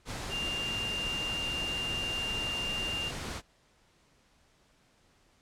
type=tone in noise; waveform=sine; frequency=2796 Hz; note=F7; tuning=1 cent sharp; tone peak=-32 dBFS; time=0.29-3.12 s; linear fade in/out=50 ms; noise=pink; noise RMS=-38 dBFS; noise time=0.05-3.42 s; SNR=+3 dB; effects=pink hiss -66 dBFS RMS until 5.41 s + low-pass 8000 Hz 12 dB/octave